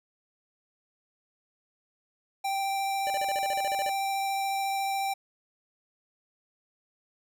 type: tone with vibrato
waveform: square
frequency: 784 Hz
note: G5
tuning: in tune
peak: -28 dBFS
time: 2.44-5.14 s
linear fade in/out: 10 ms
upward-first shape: triangle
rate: 14 Hz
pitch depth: 11 cents each way
type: tone bursts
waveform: square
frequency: 592 Hz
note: D5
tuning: 14 cents sharp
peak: -32 dBFS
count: 12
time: 3.07-3.893 s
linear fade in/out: 0 ms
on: 31 ms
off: 41 ms
effects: none